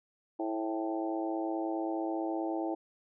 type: harmonic tone with a mistuned harmonic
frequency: 109.4 Hz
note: A2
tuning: 9 cents flat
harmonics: 3 / 4 / 5 / 6 / 7 / 8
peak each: -33 / -44 / -41 / -40 / -39 / -44 dBFS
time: 0.39-2.75 s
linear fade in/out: 10 ms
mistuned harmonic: 7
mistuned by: +32 cents
effects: none

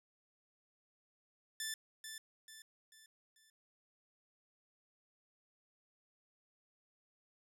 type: tone with echo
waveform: 10% pulse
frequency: 1760 Hz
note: A6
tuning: in tune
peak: -30 dBFS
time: 1.6-1.74 s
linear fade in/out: 2 ms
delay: 440 ms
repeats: 4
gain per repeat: -7 dB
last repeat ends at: 3.5 s
effects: none

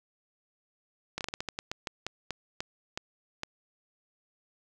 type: slowing click train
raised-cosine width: 0.2 ms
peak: -16 dBFS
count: 15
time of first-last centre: 1.18-3.434 s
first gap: 28 ms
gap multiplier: 1.24
effects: none

